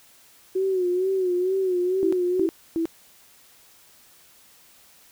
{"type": "tone with vibrato", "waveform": "sine", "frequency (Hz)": 370, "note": "F#4", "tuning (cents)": 0, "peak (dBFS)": -20, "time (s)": [0.55, 2.47], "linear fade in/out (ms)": 10, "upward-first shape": "sine", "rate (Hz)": 2.2, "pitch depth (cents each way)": 72}
{"type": "tone bursts", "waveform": "sine", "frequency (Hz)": 329.6, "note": "E4", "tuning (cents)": 0, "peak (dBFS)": -21, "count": 3, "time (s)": [2.03, 2.855], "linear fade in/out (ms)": 0, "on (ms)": 95, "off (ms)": 270}
{"effects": ["white hiss -54 dBFS RMS until 5.11 s"]}